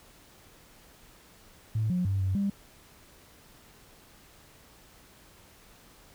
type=tone with pitch steps; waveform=sine; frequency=109.3 / 179.8 / 97.6 / 94.8 / 199.4 Hz; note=A2 / F#3 / G2 / F#2 / G3; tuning=-11 / -49 / -7 / +43 / +30 cents; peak=-24 dBFS; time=1.75-2.5 s; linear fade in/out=5 ms; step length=150 ms; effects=tanh soft clip ceiling -20 dBFS + pink hiss -56 dBFS RMS until 6.14 s